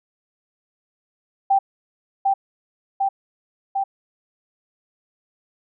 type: tone with echo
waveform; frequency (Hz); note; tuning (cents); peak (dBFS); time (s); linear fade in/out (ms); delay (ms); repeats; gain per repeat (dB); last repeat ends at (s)
sine; 784; G5; 0; -13; 1.5-1.59; 10; 750; 3; -2; 3.84
effects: none